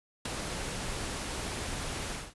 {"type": "noise with ADSR envelope", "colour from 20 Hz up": "pink", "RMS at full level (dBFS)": -31, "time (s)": [0.25, 2.34], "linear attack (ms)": 6, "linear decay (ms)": 6, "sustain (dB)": -5, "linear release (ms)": 220, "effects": ["resampled to 24000 Hz"]}